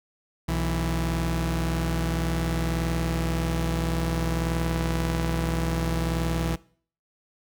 sawtooth tone pair together, 61.79 / 164.81 Hz, B1 / E3, +2 / 0 cents, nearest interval octave + perfect fourth, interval 1698 cents, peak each -23 dBFS, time 0.48-6.56 s, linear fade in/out 10 ms, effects noise-tail reverb RT60 0.5 s tail -21 dB re dry

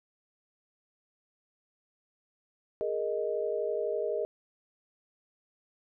sine chord, Ab suspended second, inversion none, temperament just, 415.3 / 467.2 / 623 Hz, Ab4 / Bb4 / Eb5, 0 / +4 / +2 cents, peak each -33 dBFS, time 2.81-4.25 s, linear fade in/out 0 ms, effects none

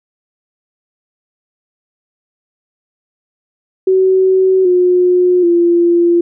sine tone with pitch steps, 377.1 / 360.3 / 344.2 Hz, F#4 / F#4 / F4, +33 / -46 / -25 cents, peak -7 dBFS, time 3.87-6.21 s, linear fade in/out 5 ms, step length 780 ms, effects none

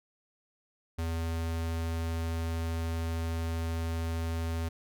square tone, 82.41 Hz, E2, in tune, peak -31 dBFS, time 0.98-4.69 s, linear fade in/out 10 ms, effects none

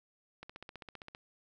click train, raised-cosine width 0.3 ms, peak -30 dBFS, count 12, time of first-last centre 0.43-1.149 s, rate 15.3 Hz, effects none

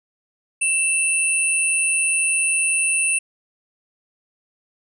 sine tone pair together, 2663 / 9365 Hz, E7 / D9, +17 / -6 cents, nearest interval octave + minor seventh, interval 2177 cents, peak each -19 dBFS, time 0.61-3.19 s, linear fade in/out 10 ms, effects tanh soft clip ceiling -9 dBFS

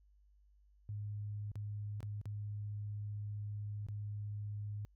sine tone with dropouts, 103.83 Hz, G#2, in tune, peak -39 dBFS, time 0.89-4.85 s, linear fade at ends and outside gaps 0 ms, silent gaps 1.516-1.556 / 2.005-2.029 / 2.214-2.256 / 3.866-3.886 s, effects added 50 Hz sine -64 dBFS peak until 4.95 s

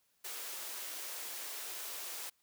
white high-pass noise, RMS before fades -43 dBFS, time 0.24-2.3 s, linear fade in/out 10 ms, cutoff 340 Hz, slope 24 dB/octave, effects white hiss -75 dBFS RMS until 2.42 s

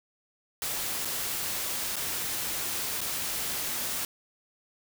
white noise with dropouts, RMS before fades -32 dBFS, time 0.62-4.05 s, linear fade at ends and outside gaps 1 ms, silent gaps 1.049-1.054 / 1.958-1.965 / 3.007-3.014 s, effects none

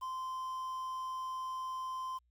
triangle tone with quantisation, 1037 Hz, C6, 16 cents flat, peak -35 dBFS, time 0.01-2.19 s, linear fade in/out 20 ms, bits 10, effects added 60 Hz sine -70 dBFS peak until 2.3 s

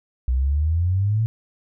sine exponential sweep, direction up, 61 to 114.8 Hz, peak -17 dBFS, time 0.28-1.26 s, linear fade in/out 0 ms, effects none

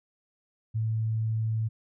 sine tone, 110.9 Hz, A2, 14 cents sharp, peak -25 dBFS, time 0.74-1.69 s, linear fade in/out 20 ms, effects none

